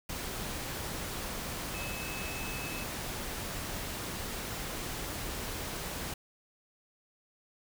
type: tone in noise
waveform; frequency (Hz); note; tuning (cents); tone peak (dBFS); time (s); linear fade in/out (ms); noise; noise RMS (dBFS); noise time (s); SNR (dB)
sine; 2591; E7; -30; -42; 1.74-2.84; 5; pink; -38; 0.09-6.14; -7
effects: none